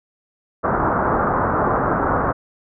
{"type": "low-pass noise", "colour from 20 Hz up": "white", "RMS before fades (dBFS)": -19, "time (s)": [0.63, 2.33], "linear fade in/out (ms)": 20, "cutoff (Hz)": 1400, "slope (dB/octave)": 48, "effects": []}